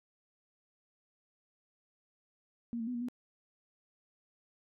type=tone with pitch steps; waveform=sine; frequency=234.9 / 226 / 248.6 / 237.8 / 246.5 Hz; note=A#3 / A3 / B3 / A#3 / B3; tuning=+13 / +47 / +12 / +35 / -3 cents; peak=-34 dBFS; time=2.73-3.085 s; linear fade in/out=0 ms; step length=71 ms; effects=none